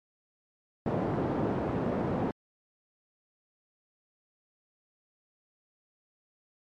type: band-pass noise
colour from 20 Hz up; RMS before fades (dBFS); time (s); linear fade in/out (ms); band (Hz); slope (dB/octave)
pink; -30; 0.86-2.31; 2; 140 to 690; 12
effects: MP3 64 kbps